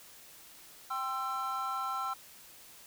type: chord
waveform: triangle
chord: C major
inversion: second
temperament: equal with one note detuned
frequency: 784 / 1046.5 / 1336.9 Hz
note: G5 / C6 / E6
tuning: 0 / 0 / +24 cents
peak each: -37 / -37 / -33 dBFS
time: 0.9-2.14 s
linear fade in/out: 10 ms
effects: white hiss -54 dBFS RMS until 2.86 s